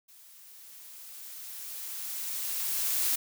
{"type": "noise with level ramp", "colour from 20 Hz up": "blue", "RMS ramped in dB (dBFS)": [-55, -27], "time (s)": [0.08, 3.16], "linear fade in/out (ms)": 10, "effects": []}